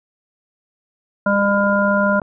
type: harmonic tone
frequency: 201.5 Hz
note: G3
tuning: 48 cents sharp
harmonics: 1 / 3 / 5 / 7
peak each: -18 / -18 / -22 / -19 dBFS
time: 1.26-2.2 s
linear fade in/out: 5 ms
type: click train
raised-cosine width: 1 ms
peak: -21 dBFS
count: 32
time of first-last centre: 1.27-2.218 s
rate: 32.7 Hz
effects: none